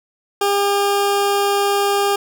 20% pulse tone, 402.6 Hz, G4, 46 cents sharp, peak -10 dBFS, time 0.41-2.16 s, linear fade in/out 5 ms, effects none

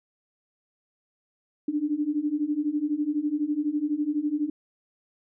sine beating tone pair, 290 / 302 Hz, D4 / D4, -22 / +48 cents, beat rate 12 Hz, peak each -28 / -26 dBFS, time 1.68-4.5 s, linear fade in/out 5 ms, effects none

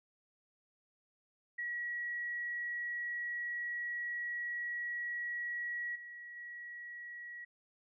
sine tone with level steps, 1919 Hz, A#6, 50 cents sharp, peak -36 / -46 / -44 dBFS, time 1.58-7.45 s, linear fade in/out 10 ms, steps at 5.95 / 6.36 s, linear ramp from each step 10 ms, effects none

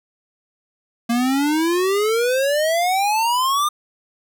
square exponential sweep, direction up, 230.8 to 1222 Hz, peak -17 dBFS, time 1.09-3.69 s, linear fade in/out 10 ms, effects none

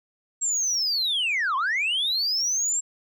sine linear two-way sweep, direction down then up, 7600 to 1002 to 7600 Hz, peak -20 dBFS, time 0.41-2.81 s, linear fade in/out 20 ms, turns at 1.56 s, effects tanh soft clip ceiling -20 dBFS

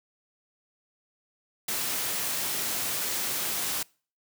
white noise, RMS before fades -30 dBFS, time 1.68-3.83 s, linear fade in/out 5 ms, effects noise-tail reverb RT60 0.4 s tail -25 dB re dry + high-pass 100 Hz 12 dB/octave

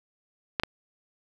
clicks, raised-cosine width 0.3 ms, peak -9 dBFS, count 2, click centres 0.598 / 0.635 s, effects 7-bit

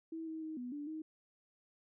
sine tone with pitch steps, 324.8 / 319 / 314.7 / 246.7 / 291.8 / 314 Hz, E4 / D#4 / D#4 / B3 / D4 / D#4, -26 / +43 / +20 / -2 / -11 / +16 cents, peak -40 dBFS, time 0.12-1.02 s, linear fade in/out 5 ms, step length 150 ms, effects none

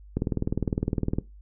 click train, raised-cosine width 3 ms, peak -12 dBFS, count 21, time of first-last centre 0.17-1.185 s, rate 19.7 Hz, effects noise-tail reverb RT60 0.2 s tail -18 dB re dry + added 50 Hz sine -45 dBFS peak until 1.41 s

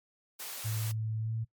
white high-pass noise, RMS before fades -41 dBFS, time 0.39-0.92 s, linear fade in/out 10 ms, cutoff 360 Hz, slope 12 dB/octave
sine tone with pitch glide, 110 to 112.51 Hz, A2 to A2, 0 to +39 cents, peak -31 dBFS, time 0.64-1.45 s, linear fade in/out 20 ms, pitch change +39 cents, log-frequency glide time 1.19-1.33 s
effects noise-tail reverb RT60 0.1 s tail -20 dB re dry + MP3 96 kbps

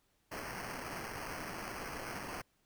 violet noise with sample-and-hold, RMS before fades -43 dBFS, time 0.31-2.42 s, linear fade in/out 10 ms, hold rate 3675 Hz, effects pink hiss -75 dBFS RMS until 2.65 s

